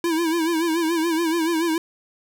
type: tone with vibrato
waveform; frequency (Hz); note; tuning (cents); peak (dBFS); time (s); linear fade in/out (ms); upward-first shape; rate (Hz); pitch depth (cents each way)
square; 329.6; E4; 0; -20; 0.04-1.78; 2; sine; 7; 83
effects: none